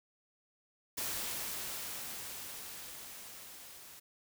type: noise with level ramp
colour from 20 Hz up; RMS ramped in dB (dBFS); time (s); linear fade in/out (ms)
white; -37 to -53; 0.97-4; 10
effects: none